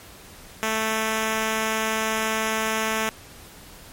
5% pulse tone, 220 Hz, A3, in tune, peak -11 dBFS, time 0.63-3.09 s, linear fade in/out 0 ms, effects pink hiss -45 dBFS RMS until 3.92 s + MP3 64 kbps

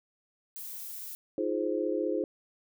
violet noise, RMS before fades -41 dBFS, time 0.56-1.15 s, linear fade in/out 0 ms
sine chord, F minor seventh, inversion third, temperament just, 314.3 / 349.2 / 419.1 / 523.8 Hz, Eb4 / F4 / Ab4 / C5, +18 / 0 / +16 / +2 cents, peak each -33 dBFS, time 1.38-2.24 s, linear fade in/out 2 ms
effects none

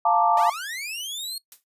sine chord, Bb major seventh, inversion second, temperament equal, 698.5 / 880 / 932.3 / 1174.7 Hz, F5 / A5 / Bb5 / D6, 0 / 0 / 0 / 0 cents, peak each -22 / -20 / -26 / -23 dBFS, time 0.05-0.5 s, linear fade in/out 5 ms
sawtooth linear sweep, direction up, 568 to 4331 Hz, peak -27 dBFS, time 0.37-1.38 s, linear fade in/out 2 ms
blue noise with exponential decay, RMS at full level -38 dBFS, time 1.52-1.64 s, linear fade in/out 1 ms, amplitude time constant 24 ms
effects noise-tail reverb RT60 0.1 s tail -20 dB re dry + resampled to 32000 Hz

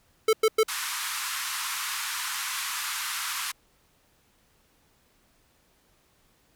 square tone bursts, 439.7 Hz, A4, 1 cent flat, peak -18 dBFS, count 3, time 0.28-0.633 s, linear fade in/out 5 ms, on 51 ms, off 100 ms
pink band-pass noise, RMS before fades -32 dBFS, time 0.68-3.52 s, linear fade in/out 10 ms, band 1000 to 14000 Hz, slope 48 dB/octave
effects pink hiss -65 dBFS RMS until 6.55 s

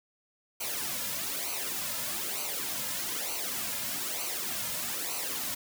white noise with flanger, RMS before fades -34 dBFS, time 0.6-5.55 s, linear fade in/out 10 ms, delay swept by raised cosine 0.57 to 2.67 ms, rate 1.1 Hz, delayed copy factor -0.7, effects none

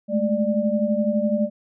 sine tone cluster, 208.4 / 220.3 / 592 Hz, G#3 / A3 / D5, +6 / +2 / +14 cents, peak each -23 dBFS, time 0.08-1.5 s, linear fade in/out 50 ms, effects none

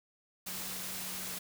sine tone in noise, 185 Hz, F#3, in tune, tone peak -51 dBFS, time 0.46-1.39 s, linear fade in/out 10 ms, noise white, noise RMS -40 dBFS, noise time 0.46-1.39 s, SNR -14 dB, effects none

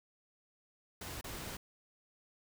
pink noise with dropouts, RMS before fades -44 dBFS, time 1.01-1.57 s, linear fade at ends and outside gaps 5 ms, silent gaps 1.212-1.241 s, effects none

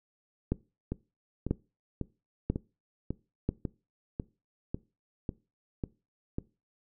two click trains, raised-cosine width 3 ms, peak -19 / -14 dBFS, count 11 / 4, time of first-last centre 0.92-6.384 / 0.52-3.49 s, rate 1.83 / 1.01 Hz, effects noise-tail reverb RT60 0.3 s tail -21 dB re dry

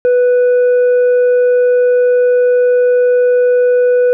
triangle tone with tanh clipping, 493.9 Hz, B4, in tune, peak -8 dBFS, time 0.05-4.13 s, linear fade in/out 0 ms, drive 8 dB, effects none

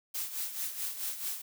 blue noise with tremolo, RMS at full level -34 dBFS, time 0.14-1.42 s, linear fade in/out 10 ms, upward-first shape sine, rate 4.6 Hz, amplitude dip 65%, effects none

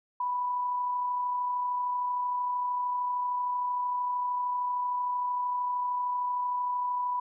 sine tone with amplitude modulation, 987.8 Hz, B5, in tune, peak -26 dBFS, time 0.2-7.2 s, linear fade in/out 5 ms, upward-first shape sine, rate 33.1 Hz, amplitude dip 25%, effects none

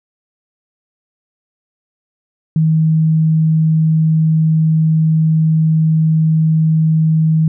sine tone, 158.8 Hz, D#3, 36 cents sharp, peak -9 dBFS, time 2.56-7.48 s, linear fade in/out 2 ms, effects none

